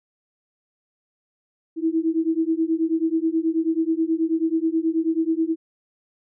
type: beating tone pair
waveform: sine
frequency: 320 / 329.3 Hz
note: D#4 / E4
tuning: +49 / -2 cents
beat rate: 9.3 Hz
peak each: -22 dBFS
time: 1.76-5.56 s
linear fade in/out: 50 ms
effects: none